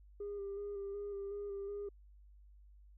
sine tone with vibrato, 402.4 Hz, G4, 45 cents sharp, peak -38 dBFS, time 0.2-1.89 s, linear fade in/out 5 ms, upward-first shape square, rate 2.7 Hz, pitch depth 23 cents each way, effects tanh soft clip ceiling -37 dBFS + added 50 Hz sine -57 dBFS peak until 2.97 s

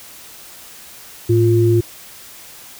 sine tone pair together, 110.06 / 349.2 Hz, A2 / F4, +1 / 0 cents, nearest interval octave + minor sixth, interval 1999 cents, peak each -13 dBFS, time 1.29-1.81 s, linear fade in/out 10 ms, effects white hiss -39 dBFS RMS until 2.79 s

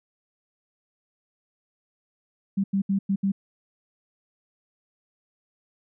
sine tone bursts at uneven times, 196 Hz, G3, in tune, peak -20 dBFS, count 5, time 2.57-2.64 / 2.73-2.82 / 2.89-2.99 / 3.09-3.16 / 3.23-3.32 s, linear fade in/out 10 ms, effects none

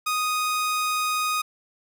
sawtooth tone, 1244.5 Hz, D#6, in tune, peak -19 dBFS, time 0.06-1.42 s, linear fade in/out 10 ms, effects none

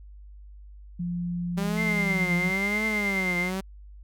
sine tone with pitch glide, 174.61 to 171.21 Hz, F3 to F3, 0 to -34 cents, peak -27 dBFS, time 0.99-2.51 s, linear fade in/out 10 ms, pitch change -34 cents, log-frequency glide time 1.59-1.66 s
sawtooth tone with vibrato, 196 Hz, G3, in tune, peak -24 dBFS, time 1.57-3.61 s, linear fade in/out 10 ms, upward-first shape triangle, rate 0.97 Hz, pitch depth 200 cents each way
sine tone with tremolo, 2093 Hz, C7, in tune, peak -24 dBFS, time 1.76-3.51 s, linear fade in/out 50 ms, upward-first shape sine, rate 9.3 Hz, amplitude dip 35%
effects added 50 Hz sine -43 dBFS peak until 4.03 s

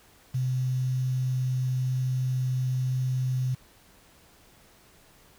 sine tone with quantisation, 128.5 Hz, C3, 31 cents flat, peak -24 dBFS, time 0.34-3.55 s, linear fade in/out 10 ms, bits 8, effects pink hiss -57 dBFS RMS until 5.38 s

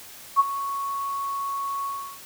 sine tone with ADSR envelope, 1108.7 Hz, C#6, in tune, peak -11 dBFS, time 0.36-2.2 s, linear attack 36 ms, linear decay 28 ms, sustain -15 dB, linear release 350 ms, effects white hiss -44 dBFS RMS until 2.25 s

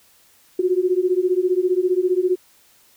sine beating tone pair, 357.9 / 372.9 Hz, F4 / F#4, +42 / +14 cents, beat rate 15 Hz, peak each -19 dBFS, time 0.59-2.36 s, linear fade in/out 5 ms, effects white hiss -55 dBFS RMS until 2.96 s

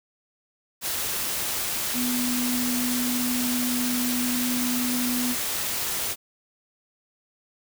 sine tone in noise, 246.9 Hz, B3, in tune, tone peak -25 dBFS, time 1.93-5.36 s, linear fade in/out 50 ms, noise white, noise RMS -28 dBFS, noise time 0.81-6.16 s, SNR 0 dB, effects none

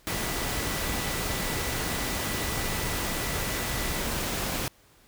sine tone in noise, 1974 Hz, B6, 1 cent flat, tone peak -40 dBFS, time 0.08-4.01 s, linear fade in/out 0 ms, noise pink, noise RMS -30 dBFS, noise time 0.07-4.68 s, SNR -13 dB, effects pink hiss -59 dBFS RMS until 5.07 s

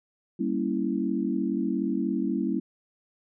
sine chord, G diminished seventh, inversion none, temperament equal, 196 / 233.1 / 277.2 / 329.6 Hz, G3 / Bb3 / Db4 / Fb4, 0 / 0 / 0 / 0 cents, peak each -30 dBFS, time 0.39-2.6 s, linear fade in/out 10 ms, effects none

